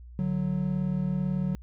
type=tone pair together; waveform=triangle; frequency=146.83 / 185 Hz; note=D3 / F#3; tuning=0 / 0 cents; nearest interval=major third; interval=400 cents; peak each=-28 / -25 dBFS; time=0.19-1.55 s; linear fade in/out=0 ms; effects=added 60 Hz sine -43 dBFS peak until 1.62 s